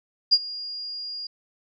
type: tone with ADSR envelope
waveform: sine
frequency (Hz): 4837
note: D#8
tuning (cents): -50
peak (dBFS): -11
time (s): 0.31-1.27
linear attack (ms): 21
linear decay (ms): 48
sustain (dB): -20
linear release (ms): 5
effects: none